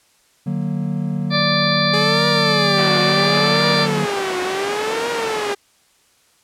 triangle chord, D augmented, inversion none, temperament equal with one note detuned, 149.49 / 185 / 233.1 Hz, D3 / F#3 / A#3, +31 / 0 / 0 cents, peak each -21 / -21 / -24 dBFS, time 0.46-4.06 s, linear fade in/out 10 ms
harmonic tone, 587.3 Hz, D5, in tune, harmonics 1 / 2 / 3 / 4 / 6 / 7 / 8, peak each -22 / -22 / -23 / -26 / -25 / -24 / -22 dBFS, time 1.3-3.88 s, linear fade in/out 50 ms
sawtooth tone with vibrato, 415.3 Hz, G#4, in tune, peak -17 dBFS, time 1.93-5.55 s, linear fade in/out 10 ms, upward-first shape triangle, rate 0.71 Hz, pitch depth 240 cents each way
pink band-pass noise, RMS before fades -27 dBFS, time 2.77-5.54 s, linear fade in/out 10 ms, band 330 to 3000 Hz, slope 12 dB/octave
effects white hiss -57 dBFS RMS until 6.43 s + low-pass 10000 Hz 12 dB/octave

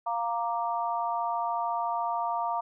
sine chord, Bb major, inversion second, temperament equal, 698.5 / 932.3 / 1174.7 Hz, F5 / Bb5 / D6, 0 / 0 / 0 cents, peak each -31 / -30 / -34 dBFS, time 0.06-2.61 s, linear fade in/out 10 ms, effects none

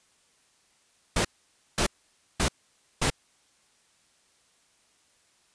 pink noise bursts, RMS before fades -24 dBFS, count 4, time 1.16-3.102 s, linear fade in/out 5 ms, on 88 ms, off 530 ms, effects white hiss -65 dBFS RMS until 5.54 s + resampled to 22050 Hz

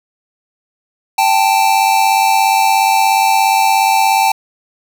square tone pair together, 784 / 881 Hz, G5 / A5, 0 / +2 cents, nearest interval major second, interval 202 cents, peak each -13 dBFS, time 1.18-4.32 s, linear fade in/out 5 ms, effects none

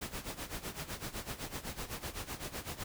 pink noise with tremolo, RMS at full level -39 dBFS, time 0.01-2.84 s, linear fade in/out 10 ms, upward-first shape sine, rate 7.9 Hz, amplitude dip 80%, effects none

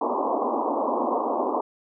white band-pass noise, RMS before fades -25 dBFS, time 0.01-1.61 s, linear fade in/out 5 ms, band 230 to 1100 Hz, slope 96 dB/octave, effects none

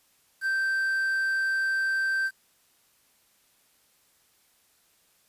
triangle tone with quantisation, 1563 Hz, G6, 6 cents flat, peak -22 dBFS, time 0.41-2.31 s, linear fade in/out 50 ms, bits 8, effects white hiss -65 dBFS RMS until 5.28 s + resampled to 32000 Hz

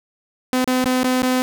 sawtooth tone with dropouts, 254.7 Hz, C4, 46 cents flat, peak -12 dBFS, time 0.53-1.42 s, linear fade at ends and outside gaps 0 ms, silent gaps 0.644-0.676 / 0.842-0.858 / 1.032-1.043 / 1.221-1.231 s, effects none

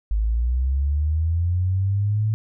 sine linear sweep, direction up, 50.8 to 110 Hz, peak -18 dBFS, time 0.11-2.34 s, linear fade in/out 0 ms, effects none

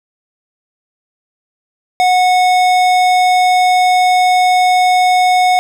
sine tone with tanh clipping, 732 Hz, F#5, 19 cents flat, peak -10 dBFS, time 2-5.59 s, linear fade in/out 0 ms, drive 18 dB, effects none

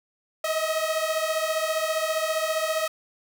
sawtooth beating tone pair, 627 / 642 Hz, D#5 / E5, +13 / -46 cents, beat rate 15 Hz, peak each -23 dBFS, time 0.44-2.88 s, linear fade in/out 5 ms, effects none

